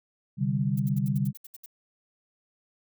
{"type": "chord", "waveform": "sine", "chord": "C suspended second", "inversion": "none", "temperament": "just", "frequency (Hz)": [130.81, 147.16, 196.22], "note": ["C3", "D3", "G3"], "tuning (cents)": [0, 4, 2], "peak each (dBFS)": -28, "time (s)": [0.37, 1.33], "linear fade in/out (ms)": 50}
{"type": "noise bursts", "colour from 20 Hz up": "violet", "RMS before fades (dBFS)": -44, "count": 10, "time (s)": [0.77, 1.661], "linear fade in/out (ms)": 5, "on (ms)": 27, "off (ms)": 69}
{"effects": []}